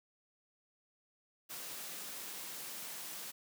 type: high-pass noise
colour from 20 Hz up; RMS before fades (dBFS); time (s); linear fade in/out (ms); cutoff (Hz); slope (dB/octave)
white; -45; 1.49-3.32; 20; 130; 96
effects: none